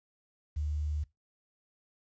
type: tone with quantisation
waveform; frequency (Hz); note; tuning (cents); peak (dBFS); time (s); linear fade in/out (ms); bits
sine; 74.9; D2; +35; -30; 0.56-1.04; 10; 10
effects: noise-tail reverb RT60 0.2 s tail -21 dB re dry + resampled to 16000 Hz